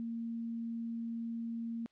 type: tone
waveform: sine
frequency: 230.5 Hz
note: A#3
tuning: 19 cents flat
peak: -36 dBFS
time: 0-1.86 s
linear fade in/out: 0 ms
effects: white hiss -75 dBFS RMS until 1.91 s + low-pass 4000 Hz 12 dB/octave